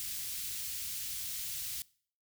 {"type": "band-stop noise", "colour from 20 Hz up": "white", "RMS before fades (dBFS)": -39, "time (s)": [0, 1.82], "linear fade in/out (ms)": 0, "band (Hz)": [120, 2900], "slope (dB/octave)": 12, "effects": ["noise-tail reverb RT60 0.5 s tail -22 dB re dry"]}